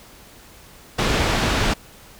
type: low-pass noise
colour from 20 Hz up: pink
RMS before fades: -20 dBFS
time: 0.98-1.74 s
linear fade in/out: 10 ms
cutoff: 4800 Hz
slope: 12 dB/octave
effects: pink hiss -46 dBFS RMS until 2.19 s